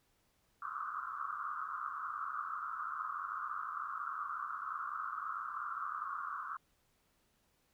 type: band-pass noise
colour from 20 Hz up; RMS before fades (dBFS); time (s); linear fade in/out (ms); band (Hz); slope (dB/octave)
pink; -41; 0.62-6.57; 2; 1100 to 1400; 96
effects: pink hiss -75 dBFS RMS until 7.73 s